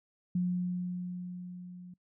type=tone with level ramp; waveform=sine; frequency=179.3 Hz; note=F3; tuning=46 cents sharp; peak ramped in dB=-26 to -45 dBFS; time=0.35-1.94 s; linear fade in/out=5 ms; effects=noise-tail reverb RT60 0.1 s tail -24 dB re dry